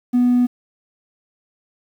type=tone; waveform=triangle; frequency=246 Hz; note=B3; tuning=7 cents flat; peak=-9 dBFS; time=0.13-0.47 s; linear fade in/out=20 ms; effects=tanh soft clip ceiling -8 dBFS + 8-bit